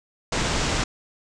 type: low-pass noise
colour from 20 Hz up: pink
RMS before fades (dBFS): -24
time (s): 0.32-0.84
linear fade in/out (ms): 5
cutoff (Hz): 7900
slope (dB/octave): 48
effects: none